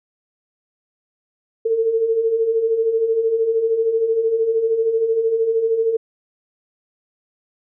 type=beating tone pair; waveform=sine; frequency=440.2 / 453.2 Hz; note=A4 / A#4; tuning=+1 / -49 cents; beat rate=13 Hz; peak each=-24 / -16 dBFS; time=1.65-5.97 s; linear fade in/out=10 ms; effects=none